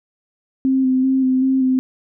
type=tone with vibrato; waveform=sine; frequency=261.6 Hz; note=C4; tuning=in tune; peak=-13 dBFS; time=0.65-1.79 s; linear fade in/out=0 ms; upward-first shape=square; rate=2.6 Hz; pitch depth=19 cents each way; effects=none